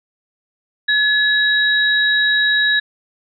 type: tone pair together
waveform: sine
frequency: 1702 / 3835 Hz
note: G#6 / A#7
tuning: +42 / +48 cents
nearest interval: octave + major second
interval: 1406 cents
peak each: -14 / -17 dBFS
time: 0.88-2.8 s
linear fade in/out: 10 ms
effects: none